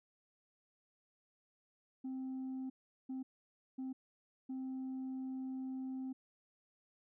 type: tone bursts at uneven times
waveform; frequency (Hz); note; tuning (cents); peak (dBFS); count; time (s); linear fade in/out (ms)
sine; 261.6; C4; 0; -37; 4; 2.04-2.7 / 3.09-3.23 / 3.78-3.93 / 4.49-6.13; 10
effects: tanh soft clip ceiling -38 dBFS